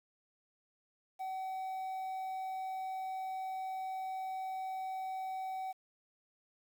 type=tone with quantisation; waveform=triangle; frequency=758 Hz; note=F#5; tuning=42 cents sharp; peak=-35 dBFS; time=1.19-5.73 s; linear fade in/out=20 ms; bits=10; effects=none